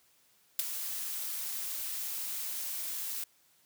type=noise with ADSR envelope; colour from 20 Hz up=blue; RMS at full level=-25 dBFS; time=0.59-3.24 s; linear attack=4 ms; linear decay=13 ms; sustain=-12 dB; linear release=5 ms; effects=white hiss -67 dBFS RMS until 3.65 s + high-pass 60 Hz 12 dB/octave